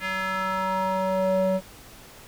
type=tone with band-pass filter sweep; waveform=square; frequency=188.8 Hz; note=F#3; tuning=35 cents sharp; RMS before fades=-25 dBFS; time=0-1.61 s; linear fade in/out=50 ms; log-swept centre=2000 to 450 Hz; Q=2.4; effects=pink hiss -47 dBFS RMS until 2.27 s